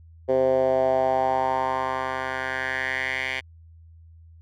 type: tone with band-pass filter sweep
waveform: 10% pulse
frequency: 130.81 Hz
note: C3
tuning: in tune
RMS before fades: -24 dBFS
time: 0.28-3.41 s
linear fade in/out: 20 ms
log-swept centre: 480 to 2400 Hz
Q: 3.8
effects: added 82 Hz sine -46 dBFS peak until 4.41 s